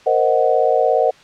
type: chord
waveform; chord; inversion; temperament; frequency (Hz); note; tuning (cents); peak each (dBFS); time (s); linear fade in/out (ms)
sine; C half-diminished seventh; third; equal; 466.2 / 523.3 / 622.3 / 740; Bb4 / C5 / Eb5 / Gb5; 0 / 0 / 0 / 0; -18; 0.06-1.11; 10
effects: white hiss -46 dBFS RMS until 1.23 s + low-pass 4000 Hz 12 dB/octave